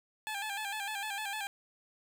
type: tone with vibrato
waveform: 15% pulse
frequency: 830.6 Hz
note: G#5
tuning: in tune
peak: -29 dBFS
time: 0.27-1.47 s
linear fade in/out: 0 ms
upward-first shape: square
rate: 6.6 Hz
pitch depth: 69 cents each way
effects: none